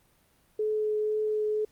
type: tone with vibrato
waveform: sine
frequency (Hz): 427.6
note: A4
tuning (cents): -49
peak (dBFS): -25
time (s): 0.59-1.65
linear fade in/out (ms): 5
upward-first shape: triangle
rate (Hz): 2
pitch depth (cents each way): 10
effects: pink hiss -65 dBFS RMS until 1.71 s + Opus 32 kbps